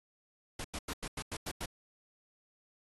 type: noise bursts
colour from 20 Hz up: pink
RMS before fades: -39 dBFS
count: 8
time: 0.59-1.659 s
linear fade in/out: 5 ms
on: 54 ms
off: 91 ms
effects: AAC 32 kbps